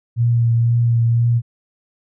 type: tone with vibrato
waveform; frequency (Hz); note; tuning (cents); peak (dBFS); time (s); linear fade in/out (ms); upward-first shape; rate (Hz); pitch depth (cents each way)
sine; 117.4; A#2; +13; -12; 0.16-1.42; 50; triangle; 2; 22
effects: none